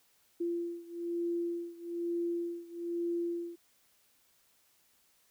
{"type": "beating tone pair", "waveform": "sine", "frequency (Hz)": [342.4, 343.5], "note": ["F4", "F4"], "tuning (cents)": [-34, -29], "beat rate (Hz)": 1.1, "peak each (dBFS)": [-35, -37], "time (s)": [0.4, 3.56], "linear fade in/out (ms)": 10, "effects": ["white hiss -69 dBFS RMS until 5.3 s"]}